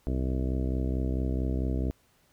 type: harmonic tone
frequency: 64.5 Hz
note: C2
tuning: 24 cents flat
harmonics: 1 / 2 / 3 / 4 / 5 / 6 / 7 / 8 / 9 / 10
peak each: -28 / -34 / -38 / -35 / -38 / -42 / -42 / -51 / -48 / -46 dBFS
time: 0.07-1.91 s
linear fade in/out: 0 ms
effects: pink hiss -66 dBFS RMS until 2.32 s